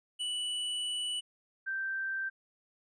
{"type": "tone pair in turn", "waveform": ["square", "sine"], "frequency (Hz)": [2960, 1564.7], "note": ["F#7", "G6"], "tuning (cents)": [0, -4], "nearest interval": "major seventh", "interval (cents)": 1104, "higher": "first", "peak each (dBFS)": [-33, -32], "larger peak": "second", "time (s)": [[0.19, 1.21], [1.66, 2.3]], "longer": "first", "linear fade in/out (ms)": 20, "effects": ["resampled to 22050 Hz"]}